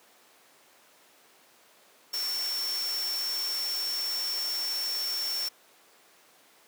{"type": "tone in noise", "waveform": "sine", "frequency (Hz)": 5440, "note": "F8", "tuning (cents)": -46, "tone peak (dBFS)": -29, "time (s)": [2.13, 5.49], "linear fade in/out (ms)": 10, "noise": "white", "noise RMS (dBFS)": -38, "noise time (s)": [2.13, 5.49], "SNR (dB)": 6, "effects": ["pink hiss -58 dBFS RMS until 6.67 s", "high-pass 400 Hz 12 dB/octave"]}